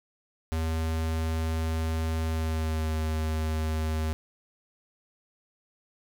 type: tone with pitch glide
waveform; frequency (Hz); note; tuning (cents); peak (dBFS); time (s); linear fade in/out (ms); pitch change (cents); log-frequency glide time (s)
square; 80.5 to 78.75; E2 to D#2; -41 to +21; -27; 0.52-4.13; 0; -38; 2.25-2.94
effects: none